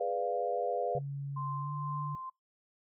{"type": "chord", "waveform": "sine", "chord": "G# diminished seventh", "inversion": "none", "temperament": "equal", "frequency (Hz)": [415.3, 493.9, 587.3, 698.5], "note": ["G#4", "B4", "D5", "F5"], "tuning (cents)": [0, 0, 0, 0], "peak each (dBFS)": [-38, -34, -37, -34], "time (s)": [0, 0.99], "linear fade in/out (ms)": 10}
{"type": "tone with pitch glide", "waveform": "sine", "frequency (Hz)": [140, 146.11], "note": ["C#3", "D3"], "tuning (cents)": [18, -9], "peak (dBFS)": -35, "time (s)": [0.95, 2.15], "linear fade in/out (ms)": 0, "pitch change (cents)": 73, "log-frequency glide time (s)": [1.61, 1.73]}
{"type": "tone with tremolo", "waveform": "sine", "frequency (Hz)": 1043, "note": "C6", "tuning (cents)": -6, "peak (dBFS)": -36, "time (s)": [1.36, 2.3], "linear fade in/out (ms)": 10, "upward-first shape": "sine", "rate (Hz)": 2.1, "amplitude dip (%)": 35}
{"effects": ["noise-tail reverb RT60 0.2 s tail -25 dB re dry"]}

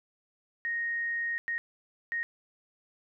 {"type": "tone bursts at uneven times", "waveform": "sine", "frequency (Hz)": 1864.7, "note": "A#6", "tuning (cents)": 0, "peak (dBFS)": -29, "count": 3, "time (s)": [[0.65, 1.38], [1.48, 1.58], [2.12, 2.23]], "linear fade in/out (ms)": 0, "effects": []}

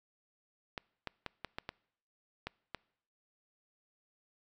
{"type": "clicks", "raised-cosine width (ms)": 0.3, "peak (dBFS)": -22, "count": 8, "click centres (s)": [0.778, 1.073, 1.263, 1.447, 1.585, 1.691, 2.47, 2.747], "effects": ["noise-tail reverb RT60 0.7 s tail -25 dB re dry"]}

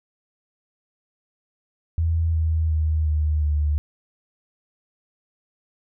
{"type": "tone with pitch steps", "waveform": "sine", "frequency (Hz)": [82.2, 80.18, 78.22, 76.3, 74.43], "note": ["E2", "E2", "D#2", "D#2", "D2"], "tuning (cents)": [-4, -47, 10, -33, 24], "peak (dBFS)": -18, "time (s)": [1.98, 3.78], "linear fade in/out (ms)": 0, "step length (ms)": 360, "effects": []}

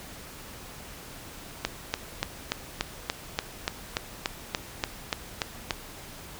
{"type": "click train", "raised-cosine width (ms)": 0.2, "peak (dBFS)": -8, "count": 15, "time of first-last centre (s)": [1.65, 5.708], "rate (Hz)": 3.45, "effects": ["pink hiss -44 dBFS RMS until 6.39 s"]}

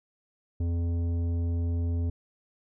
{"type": "tone with tanh clipping", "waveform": "sine", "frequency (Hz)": 85.1, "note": "F2", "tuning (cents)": -44, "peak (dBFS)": -27, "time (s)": [0.6, 2.1], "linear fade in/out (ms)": 5, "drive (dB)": 11, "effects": []}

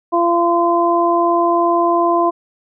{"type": "harmonic tone", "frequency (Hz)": 342.7, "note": "F4", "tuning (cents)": -33, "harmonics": [1, 2, 3], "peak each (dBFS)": [-16, -16, -16], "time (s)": [0.12, 2.31], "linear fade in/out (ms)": 20, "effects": []}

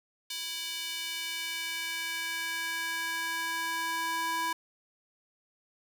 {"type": "tone with high-pass filter sweep", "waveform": "square", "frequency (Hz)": 329.6, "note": "E4", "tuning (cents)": 0, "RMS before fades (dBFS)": -34, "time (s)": [0.3, 4.53], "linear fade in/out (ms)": 5, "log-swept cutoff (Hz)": [3400, 1000], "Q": 1.7, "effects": []}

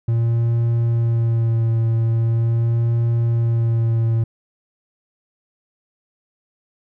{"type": "tone with vibrato", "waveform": "triangle", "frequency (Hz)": 115.4, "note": "A#2", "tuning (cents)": -17, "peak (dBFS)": -13, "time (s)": [0.08, 4.24], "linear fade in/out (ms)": 5, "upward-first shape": "sine", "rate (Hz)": 0.42, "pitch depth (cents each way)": 22, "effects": []}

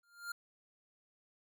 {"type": "tone with exponential growth", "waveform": "square", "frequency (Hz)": 1400, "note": "F6", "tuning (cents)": 4, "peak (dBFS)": -37, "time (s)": [0.03, 0.32], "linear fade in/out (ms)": 5, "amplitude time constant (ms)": 63, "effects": []}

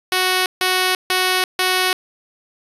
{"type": "tone bursts", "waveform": "5% pulse", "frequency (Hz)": 370, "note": "F#4", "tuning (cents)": 0, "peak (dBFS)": -4, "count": 4, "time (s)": [0.12, 1.93], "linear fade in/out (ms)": 2, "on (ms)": 340, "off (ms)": 150, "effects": ["resampled to 32000 Hz"]}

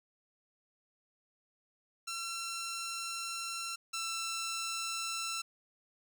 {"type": "tone pair in turn", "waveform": "10% pulse", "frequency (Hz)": [1354, 1340], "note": ["E6", "E6"], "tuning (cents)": [46, 28], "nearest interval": "unison", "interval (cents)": 18, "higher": "first", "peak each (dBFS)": [-29, -27], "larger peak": "second", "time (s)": [[2.07, 3.76], [3.93, 5.42]], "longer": "first", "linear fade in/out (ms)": 10, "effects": []}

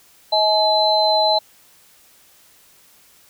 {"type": "tone cluster", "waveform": "sine", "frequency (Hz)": [633, 851, 4051], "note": ["D#5", "G#5", "B7"], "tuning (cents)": [30, 42, 43], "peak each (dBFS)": -18, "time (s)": [0.32, 1.39], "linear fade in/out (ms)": 10, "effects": ["white hiss -52 dBFS RMS until 3.29 s"]}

